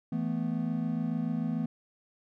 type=chord; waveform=triangle; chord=E suspended fourth; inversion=none; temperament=equal; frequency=164.81 / 220 / 246.9 Hz; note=E3 / A3 / B3; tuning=0 / 0 / 0 cents; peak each=-31 dBFS; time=0.12-1.66 s; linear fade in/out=5 ms; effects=none